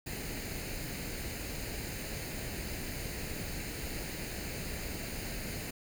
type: noise with comb filter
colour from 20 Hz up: pink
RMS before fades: -39 dBFS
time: 0.06-5.71 s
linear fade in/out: 10 ms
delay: 0.44 ms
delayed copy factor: +0.6
effects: none